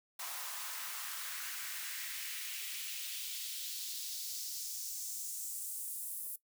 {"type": "noise with high-pass filter sweep", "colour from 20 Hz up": "white", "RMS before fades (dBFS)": -42, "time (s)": [0.19, 6.36], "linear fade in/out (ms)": 5, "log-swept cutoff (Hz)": [860, 11000], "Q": 1.8, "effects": ["noise-tail reverb RT60 0.1 s tail -17 dB re dry"]}